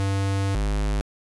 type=tone pair in turn; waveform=square; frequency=98 / 51.2 Hz; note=G2 / G#1; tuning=0 / -24 cents; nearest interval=major seventh; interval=1124 cents; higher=first; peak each=-22 / -22 dBFS; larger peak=neither; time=0-0.55 / 0.55-1.01 s; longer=first; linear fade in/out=0 ms; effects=resampled to 24000 Hz